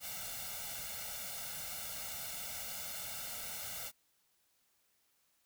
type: noise with comb filter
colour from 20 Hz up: white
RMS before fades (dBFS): -43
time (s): 0-3.92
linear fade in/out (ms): 50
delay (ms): 1.4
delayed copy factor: +1
effects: white hiss -75 dBFS RMS until 5.45 s